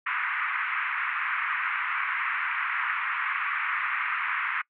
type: band-pass noise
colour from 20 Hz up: pink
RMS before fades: -29 dBFS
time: 0.06-4.62 s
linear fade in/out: 10 ms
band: 1100 to 2400 Hz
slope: 48 dB/octave
effects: noise-tail reverb RT60 0.1 s tail -24 dB re dry